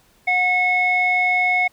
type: tone with low-pass filter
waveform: square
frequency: 729 Hz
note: F#5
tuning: 26 cents flat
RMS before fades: -18 dBFS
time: 0.27-1.68 s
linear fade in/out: 10 ms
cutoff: 2300 Hz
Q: 6
effects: pink hiss -57 dBFS RMS until 1.72 s